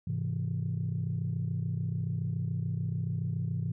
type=chord; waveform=sine; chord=Ab augmented; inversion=none; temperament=equal; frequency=103.83 / 130.81 / 164.81 Hz; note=Ab2 / C3 / E3; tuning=0 / 0 / 0 cents; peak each=-33 dBFS; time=0.07-3.72 s; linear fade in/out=5 ms; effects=tanh soft clip ceiling -23 dBFS